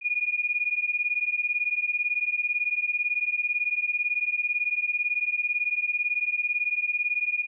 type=beating tone pair; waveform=sine; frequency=2435 / 2453 Hz; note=D#7 / D#7; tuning=-38 / -25 cents; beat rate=18 Hz; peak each=-27 dBFS; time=0.01-7.47 s; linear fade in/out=50 ms; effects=none